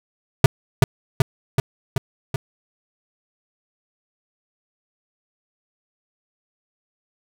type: tone with echo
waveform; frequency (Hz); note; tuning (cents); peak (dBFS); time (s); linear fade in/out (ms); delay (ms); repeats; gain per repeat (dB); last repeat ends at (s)
square; 133.4; C3; +34; -6; 0.44-0.46; 2; 380; 5; -3; 2.36
effects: none